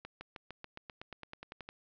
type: accelerating click train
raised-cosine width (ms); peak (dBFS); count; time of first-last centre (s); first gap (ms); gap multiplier
0.3; -28; 15; 0.05-1.689; 160; 0.95
effects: low-pass 5000 Hz 12 dB/octave